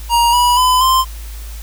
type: tone with pitch steps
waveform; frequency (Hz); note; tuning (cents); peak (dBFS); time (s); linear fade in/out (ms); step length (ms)
square; 943 / 975.1 / 1008.3 / 1042.7; A#5 / B5 / B5 / C6; +20 / -22 / +36 / -6; -10; 0.09-1.05; 50; 240
effects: added 54 Hz sine -26 dBFS peak until 1.62 s + white hiss -38 dBFS RMS until 1.62 s